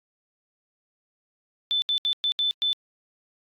sine tone bursts at uneven times, 3520 Hz, A7, in tune, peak -21 dBFS, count 6, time 1.71-1.82 / 1.89-1.98 / 2.05-2.13 / 2.24-2.32 / 2.39-2.51 / 2.62-2.73 s, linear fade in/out 0 ms, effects AAC 64 kbps

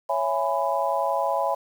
sine chord, C# minor seventh, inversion none, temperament just, 554.4 / 665.2 / 831.5 / 997.9 Hz, C#5 / E5 / G#5 / B5, 0 / +16 / +2 / +18 cents, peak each -27 dBFS, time 0.09-1.55 s, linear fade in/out 10 ms, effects 8-bit

